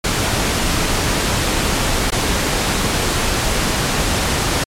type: noise with dropouts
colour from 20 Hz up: pink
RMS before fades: -17 dBFS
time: 0.04-4.64 s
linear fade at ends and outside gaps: 5 ms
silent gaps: 2.105-2.119 s
effects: low-pass 10000 Hz 12 dB/octave + MP3 96 kbps